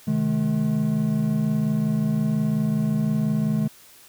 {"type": "tone cluster", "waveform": "triangle", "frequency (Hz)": [129.2, 154.8, 213.6], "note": ["C3", "D#3", "G#3"], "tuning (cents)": [-21, -9, 49], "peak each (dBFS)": [-28, -22, -20], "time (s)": [0.07, 3.68], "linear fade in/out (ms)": 10, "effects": ["white hiss -50 dBFS RMS until 4.08 s"]}